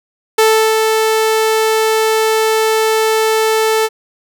sawtooth tone with ADSR envelope, 440 Hz, A4, in tune, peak -3 dBFS, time 0.38-3.89 s, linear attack 7 ms, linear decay 350 ms, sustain -4 dB, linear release 41 ms, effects none

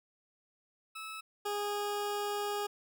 20% pulse tone pair in turn, 1302 / 411.5 Hz, E6 / G#4, -22 / -16 cents, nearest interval octave + minor sixth, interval 1994 cents, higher first, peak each -36 / -28 dBFS, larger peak second, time 0.95-1.21 / 1.45-2.67 s, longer second, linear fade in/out 10 ms, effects none

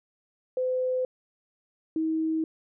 sine tone pair in turn, 510 / 319 Hz, C5 / D#4, -44 / +43 cents, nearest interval minor sixth, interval 813 cents, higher first, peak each -24 dBFS, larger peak neither, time 0.57-1.05 / 1.96-2.44 s, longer neither, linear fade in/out 2 ms, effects none

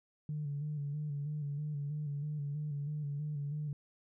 sine tone with vibrato, 146.83 Hz, D3, in tune, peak -34 dBFS, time 0.29-3.73 s, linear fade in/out 2 ms, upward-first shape square, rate 3.1 Hz, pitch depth 43 cents each way, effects tanh soft clip ceiling -30 dBFS

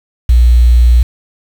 sine tone with quantisation, 60 Hz, B1, 49 cents flat, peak -3 dBFS, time 0.29-1.03 s, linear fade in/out 5 ms, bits 5, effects none

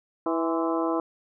harmonic tone with a mistuned harmonic, 164.1 Hz, E3, 8 cents flat, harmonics 2 / 3 / 4 / 5 / 6 / 7 / 8, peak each -26 / -31 / -31 / -35 / -32 / -37 / -37 dBFS, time 0.26-1 s, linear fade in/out 2 ms, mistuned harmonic 6, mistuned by +75 cents, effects none

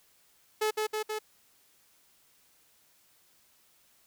sawtooth tone with echo, 430 Hz, A4, 40 cents flat, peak -22 dBFS, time 0.61-0.71 s, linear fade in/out 10 ms, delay 160 ms, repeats 3, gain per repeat -2 dB, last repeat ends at 1.19 s, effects white hiss -65 dBFS RMS until 4.06 s

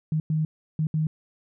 sine tone bursts at uneven times, 156.1 Hz, D#3, 6 cents sharp, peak -21 dBFS, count 4, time 0.12-0.2 / 0.3-0.45 / 0.79-0.87 / 0.94-1.07 s, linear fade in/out 2 ms, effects none

